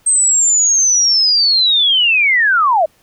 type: linear sweep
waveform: sine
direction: down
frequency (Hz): 8372 to 589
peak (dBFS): -9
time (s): 0.06-2.86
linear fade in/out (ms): 10
effects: pink hiss -54 dBFS RMS until 3.02 s